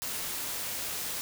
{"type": "noise", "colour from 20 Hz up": "white", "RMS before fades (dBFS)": -35, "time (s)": [0.02, 1.21], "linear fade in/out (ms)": 0, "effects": []}